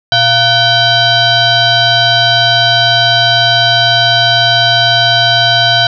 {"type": "tone with frequency modulation", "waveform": "sine", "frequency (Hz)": 2312, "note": "D7", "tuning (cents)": -28, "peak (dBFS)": -6, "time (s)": [0.12, 5.87], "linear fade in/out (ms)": 2, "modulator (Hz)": 810, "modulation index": 2.6, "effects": []}